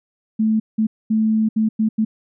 sine tone bursts at uneven times, 218.8 Hz, A3, 9 cents flat, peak -14 dBFS, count 6, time 0.39-0.6 / 0.78-0.87 / 1.1-1.49 / 1.56-1.69 / 1.79-1.89 / 1.98-2.05 s, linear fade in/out 10 ms, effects none

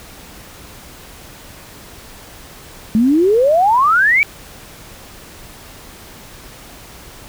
sine exponential sweep, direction up, 211.1 to 2349 Hz, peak -9 dBFS, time 2.95-4.23 s, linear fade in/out 0 ms, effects pink hiss -38 dBFS RMS until 7.28 s

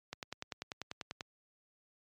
click train, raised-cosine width 0.2 ms, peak -22 dBFS, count 12, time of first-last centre 0.13-1.208 s, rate 10.2 Hz, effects high-pass 80 Hz 12 dB/octave + MP3 96 kbps

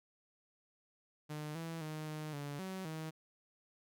sawtooth tone with pitch steps, 151.2 / 164.6 / 154.8 / 153.8 / 143.9 / 188.9 / 158.3 Hz, D#3 / E3 / D#3 / D#3 / D3 / F#3 / D#3, -49 / -2 / -9 / -20 / -35 / +36 / +30 cents, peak -37 dBFS, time 1.29-3.11 s, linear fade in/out 20 ms, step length 260 ms, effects none

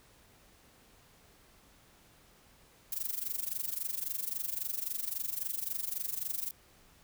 violet noise with amplitude modulation, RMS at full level -33 dBFS, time 2.92-6.51 s, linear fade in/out 2 ms, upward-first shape sine, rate 23.7 Hz, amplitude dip 85%, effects pink hiss -62 dBFS RMS until 7.03 s

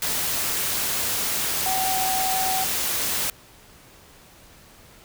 sine tone in noise, 758 Hz, F#5, 42 cents sharp, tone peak -24 dBFS, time 1.66-2.64 s, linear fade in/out 2 ms, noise white, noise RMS -25 dBFS, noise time 0.02-3.3 s, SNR -2 dB, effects pink hiss -50 dBFS RMS until 5.04 s

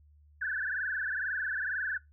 sine tone with frequency modulation, 1620 Hz, G#6, 43 cents flat, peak -30 dBFS, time 0.41-1.98 s, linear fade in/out 10 ms, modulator 22.1 Hz, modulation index 6.3, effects noise-tail reverb RT60 0.2 s tail -20 dB re dry + added 74 Hz sine -57 dBFS peak until 2.12 s

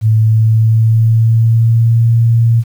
sine tone with pitch glide, 110 to 115.54 Hz, A2 to A#2, 0 to -15 cents, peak -6 dBFS, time 0.01-2.64 s, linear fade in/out 50 ms, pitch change +85 cents, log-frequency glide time 0.19-2.07 s, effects 7-bit

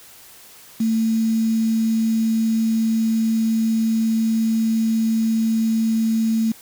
sine tone with quantisation, 223.6 Hz, A3, 28 cents sharp, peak -16 dBFS, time 0.8-6.52 s, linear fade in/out 5 ms, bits 6, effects white hiss -45 dBFS RMS until 6.61 s

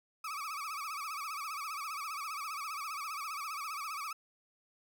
35% pulse tone with vibrato, 1210 Hz, D#6, 49 cents flat, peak -36 dBFS, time 0.24-4.13 s, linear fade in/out 5 ms, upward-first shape sine, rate 15 Hz, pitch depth 140 cents each way, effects none

